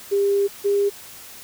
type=tone pair in turn; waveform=sine; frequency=400 / 403.2 Hz; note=G4 / G4; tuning=+35 / +49 cents; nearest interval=unison; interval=14 cents; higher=second; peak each=-16 / -16 dBFS; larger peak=neither; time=0.11-0.48 / 0.64-0.9 s; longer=first; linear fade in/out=20 ms; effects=white hiss -41 dBFS RMS until 1.43 s